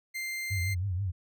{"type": "tone", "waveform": "40% pulse", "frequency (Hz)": 2093, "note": "C7", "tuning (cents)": 0, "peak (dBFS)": -32, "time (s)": [0.14, 0.75], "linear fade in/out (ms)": 20}
{"type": "tone with vibrato", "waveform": "sine", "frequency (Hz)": 94.1, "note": "F#2", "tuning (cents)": 30, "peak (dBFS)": -28, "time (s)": [0.5, 1.12], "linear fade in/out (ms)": 20, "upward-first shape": "triangle", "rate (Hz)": 6.2, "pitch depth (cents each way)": 160}
{"effects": []}